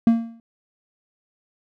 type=tone with exponential decay; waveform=triangle; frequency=229.6 Hz; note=A#3; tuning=26 cents flat; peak=-7 dBFS; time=0.07-0.4 s; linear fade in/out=2 ms; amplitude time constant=71 ms; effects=none